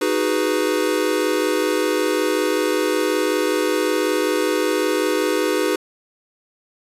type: chord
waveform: square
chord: G# minor seventh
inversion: second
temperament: equal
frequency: 311.1 / 370 / 415.3 / 493.9 Hz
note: D#4 / F#4 / G#4 / B4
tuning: 0 / 0 / 0 / 0 cents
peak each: -24 dBFS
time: 0.01-5.76 s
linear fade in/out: 5 ms
effects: resampled to 32000 Hz